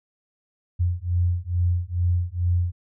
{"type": "beating tone pair", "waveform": "sine", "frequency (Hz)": [87, 89.3], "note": ["F2", "F2"], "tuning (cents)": [-6, 39], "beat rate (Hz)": 2.3, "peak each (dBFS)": -23, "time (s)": [0.79, 2.72], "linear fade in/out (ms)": 20, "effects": []}